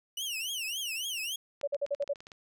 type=tone with vibrato; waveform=sawtooth; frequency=2891 Hz; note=F#7; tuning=41 cents flat; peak=-30 dBFS; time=0.17-1.36 s; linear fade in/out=5 ms; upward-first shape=triangle; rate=3.6 Hz; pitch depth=250 cents each way
type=clicks; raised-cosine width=0.2 ms; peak=-30 dBFS; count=10; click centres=1.613 / 1.746 / 1.864 / 1.948 / 2.024 / 2.077 / 2.158 / 2.205 / 2.269 / 2.318 s
type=tone bursts; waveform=sine; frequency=568 Hz; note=C#5; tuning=42 cents sharp; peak=-27 dBFS; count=6; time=1.63-2.135 s; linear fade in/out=10 ms; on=45 ms; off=47 ms
effects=none